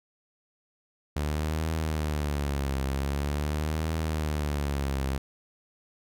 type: tone with vibrato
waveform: sawtooth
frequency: 73.42 Hz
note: D2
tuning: in tune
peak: -23 dBFS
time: 1.16-5.18 s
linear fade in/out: 5 ms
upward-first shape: triangle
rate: 0.45 Hz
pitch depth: 160 cents each way
effects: none